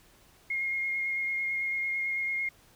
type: tone with vibrato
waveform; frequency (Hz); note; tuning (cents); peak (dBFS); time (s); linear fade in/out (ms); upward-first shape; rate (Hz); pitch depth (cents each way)
sine; 2142; C7; +40; -28; 0.5-2.49; 5; sine; 9; 13
effects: pink hiss -60 dBFS RMS until 2.75 s